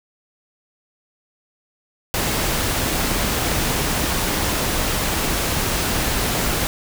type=noise; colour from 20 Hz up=pink; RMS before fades=-21 dBFS; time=2.14-6.67 s; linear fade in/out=0 ms; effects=none